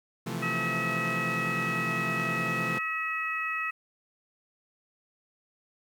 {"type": "chord", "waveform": "sawtooth", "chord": "F major seventh", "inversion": "second", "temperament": "equal", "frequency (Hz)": [130.81, 164.81, 174.61, 220], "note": ["C3", "E3", "F3", "A3"], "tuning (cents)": [0, 0, 0, 0], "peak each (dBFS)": -33, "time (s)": [0.26, 2.79], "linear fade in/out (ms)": 10}
{"type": "harmonic tone", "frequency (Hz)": 642, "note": "E5", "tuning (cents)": -46, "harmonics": [2, 3, 4], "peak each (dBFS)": [-33, -33, -33], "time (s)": [0.42, 3.71], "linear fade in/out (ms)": 10}
{"effects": ["10-bit"]}